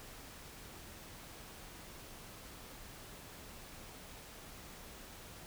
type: silence
effects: pink hiss -52 dBFS RMS until 5.46 s